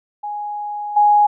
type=tone with level steps; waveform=sine; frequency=830.6 Hz; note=G#5; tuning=in tune; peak=-23 / -9 dBFS; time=0.23-1.27 s; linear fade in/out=10 ms; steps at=0.96 s; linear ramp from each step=10 ms; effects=none